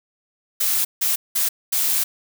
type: noise bursts at uneven times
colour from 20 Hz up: blue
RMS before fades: -20 dBFS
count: 4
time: 0.6-0.85 / 1.01-1.16 / 1.35-1.49 / 1.72-2.04 s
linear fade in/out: 10 ms
effects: none